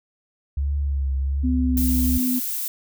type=tone with vibrato; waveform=sine; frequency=69.3 Hz; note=C#2; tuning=in tune; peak=-20 dBFS; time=0.57-2.18 s; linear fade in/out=5 ms; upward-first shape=triangle; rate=1.3 Hz; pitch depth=63 cents each way
type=tone with pitch glide; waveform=sine; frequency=253.5 to 251.3 Hz; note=B3 to B3; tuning=+45 to +30 cents; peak=-20 dBFS; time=1.43-2.4 s; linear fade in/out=20 ms; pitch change=-15 cents; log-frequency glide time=1.84-2.15 s
type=noise; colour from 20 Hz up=violet; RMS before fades=-27 dBFS; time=1.77-2.68 s; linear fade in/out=2 ms
effects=none